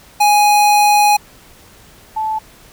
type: tone pair in turn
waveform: square / sine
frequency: 830.6 / 872.4 Hz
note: G#5 / A5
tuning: 0 / -15 cents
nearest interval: minor second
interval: 85 cents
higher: second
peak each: -9 / -16 dBFS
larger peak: first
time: 0.2-1.17 / 2.16-2.39 s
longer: first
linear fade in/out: 10 ms
effects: pink hiss -44 dBFS RMS until 2.72 s